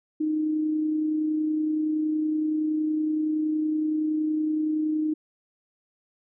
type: tone with amplitude modulation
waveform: sine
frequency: 308.9 Hz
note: D#4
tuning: 12 cents flat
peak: -21 dBFS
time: 0.2-5.14 s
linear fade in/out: 10 ms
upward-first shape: sine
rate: 30.7 Hz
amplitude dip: 30%
effects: none